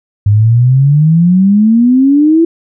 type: exponential sweep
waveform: sine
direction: up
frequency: 100.4 to 337.4 Hz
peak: -4 dBFS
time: 0.26-2.45 s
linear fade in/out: 5 ms
effects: none